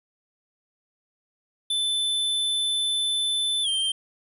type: tone with pitch glide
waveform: square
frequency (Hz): 3520 to 3154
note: A7 to G7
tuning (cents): 0 to +10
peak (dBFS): -23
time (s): 1.7-3.92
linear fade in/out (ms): 5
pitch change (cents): -190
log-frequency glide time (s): 3.63-3.68
effects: resampled to 32000 Hz + 10-bit